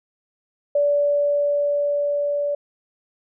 sine tone with level ramp, 578 Hz, D5, 28 cents flat, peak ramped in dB -15 to -20 dBFS, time 0.75-2.55 s, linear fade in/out 5 ms, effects none

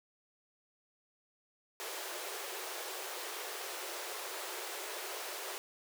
pink high-pass noise, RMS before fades -42 dBFS, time 1.8-5.58 s, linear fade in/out 0 ms, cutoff 350 Hz, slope 96 dB/octave, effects none

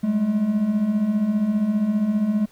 triangle beating tone pair, 198.3 / 213.3 Hz, G3 / G#3, +20 / +46 cents, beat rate 15 Hz, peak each -24 / -17 dBFS, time 0.03-2.46 s, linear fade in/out 10 ms, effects pink hiss -55 dBFS RMS until 2.51 s

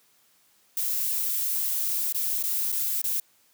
violet noise with dropouts, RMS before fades -27 dBFS, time 0.77-3.2 s, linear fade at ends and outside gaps 2 ms, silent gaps 2.125-2.146 / 2.427-2.437 / 2.719-2.724 / 3.017-3.04 s, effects white hiss -63 dBFS RMS until 3.53 s + high-pass 100 Hz 12 dB/octave

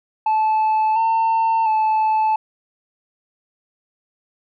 sine tone with pitch steps, 870 / 900 / 871 Hz, A5 / A5 / A5, -20 / +39 / -18 cents, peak -12 dBFS, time 0.26-2.36 s, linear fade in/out 5 ms, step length 700 ms, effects tanh soft clip ceiling -14 dBFS

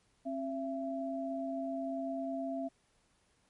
sine tone pair together, 268.5 / 672 Hz, C4 / E5, +45 / +33 cents, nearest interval octave + major third, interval 1588 cents, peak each -37 / -37 dBFS, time 0.25-2.69 s, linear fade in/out 20 ms, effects pink hiss -72 dBFS RMS until 3.49 s + MP3 48 kbps

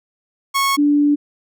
sawtooth / sine tone pair in turn, 1100 / 291.4 Hz, C#6 / D4, -14 / -13 cents, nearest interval octave + major seventh, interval 2299 cents, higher first, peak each -11 dBFS, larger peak neither, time 0.54-0.77 / 0.77-1.16 s, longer second, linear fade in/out 20 ms, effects none

